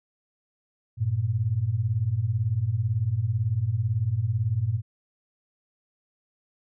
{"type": "beating tone pair", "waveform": "sine", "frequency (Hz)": [98, 116], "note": ["G2", "A#2"], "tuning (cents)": [0, -8], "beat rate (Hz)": 18, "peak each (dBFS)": [-27, -24], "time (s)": [0.97, 4.82], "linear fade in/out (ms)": 50, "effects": []}